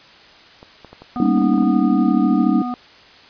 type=clicks; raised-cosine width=1 ms; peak=-24 dBFS; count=12; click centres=0.629 / 0.847 / 0.93 / 1.02 / 1.169 / 1.224 / 1.255 / 1.375 / 1.42 / 1.537 / 1.579 / 1.624 s
type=harmonic tone; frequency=245.7 Hz; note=B3; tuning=9 cents flat; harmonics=1 / 3 / 5; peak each=-23 / -28 / -30 dBFS; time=1.16-2.74 s; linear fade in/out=0 ms
type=chord; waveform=sine; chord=Eb dominant seventh; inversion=first; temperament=equal; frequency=196 / 233.1 / 277.2 / 311.1 Hz; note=G3 / Bb3 / Db4 / Eb4; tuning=0 / 0 / 0 / 0 cents; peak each=-19 dBFS; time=1.2-2.62 s; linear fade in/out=2 ms
effects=white hiss -45 dBFS RMS until 3.29 s + resampled to 11025 Hz